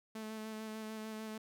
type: tone with vibrato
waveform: sawtooth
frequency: 218.1 Hz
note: A3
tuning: 15 cents flat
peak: -38 dBFS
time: 0.15-1.38 s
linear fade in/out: 5 ms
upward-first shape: square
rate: 6.7 Hz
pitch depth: 14 cents each way
effects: none